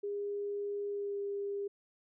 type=tone with pitch glide; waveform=sine; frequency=406.8 to 402.1 Hz; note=G#4 to G4; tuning=-36 to +44 cents; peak=-34 dBFS; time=0.03-1.68 s; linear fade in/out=10 ms; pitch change=-20 cents; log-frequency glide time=0.88-1.19 s; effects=none